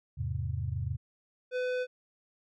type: chord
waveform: sine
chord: E augmented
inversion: none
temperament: equal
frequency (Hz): 82.41 / 103.83 / 130.81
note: E2 / G#2 / B#2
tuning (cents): 0 / 0 / 0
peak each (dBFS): -35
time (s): 0.17-0.97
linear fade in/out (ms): 20
type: tone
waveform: square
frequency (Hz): 502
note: B4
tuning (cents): +28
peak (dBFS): -30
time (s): 1.51-1.87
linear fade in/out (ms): 50
effects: low-pass 3000 Hz 12 dB/octave